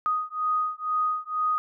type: beating tone pair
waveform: sine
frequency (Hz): 1244.5 / 1246.6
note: D#6 / D#6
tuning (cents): 0 / +3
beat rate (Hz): 2.1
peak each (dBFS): -27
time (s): 0.06-1.58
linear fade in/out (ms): 0
effects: none